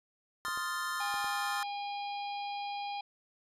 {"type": "chord", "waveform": "square", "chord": "F dominant seventh", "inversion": "second", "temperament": "equal", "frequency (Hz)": [1046.5, 1244.5, 1396.9, 1760], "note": ["C6", "Eb6", "F6", "A6"], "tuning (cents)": [0, 0, 0, 0], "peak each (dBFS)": -40, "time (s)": [0.45, 1.63], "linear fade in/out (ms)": 0}
{"type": "clicks", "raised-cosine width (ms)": 1, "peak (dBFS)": -34, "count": 4, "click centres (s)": [0.483, 0.575, 1.141, 1.244]}
{"type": "harmonic tone", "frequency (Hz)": 812, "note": "G#5", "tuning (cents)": -39, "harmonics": [1, 3, 4, 5, 6], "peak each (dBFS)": [-36, -46, -48, -50, -52], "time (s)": [1, 3.01], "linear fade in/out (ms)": 5}
{"effects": ["resampled to 32000 Hz"]}